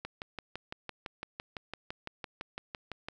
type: click train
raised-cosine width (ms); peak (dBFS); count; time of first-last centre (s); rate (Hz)
0.3; -22; 19; 0.05-3.085; 5.93
effects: none